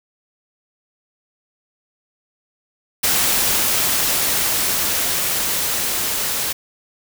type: noise with level ramp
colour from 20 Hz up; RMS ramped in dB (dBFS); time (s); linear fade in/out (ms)
white; -17 to -22; 3.03-6.53; 10
effects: none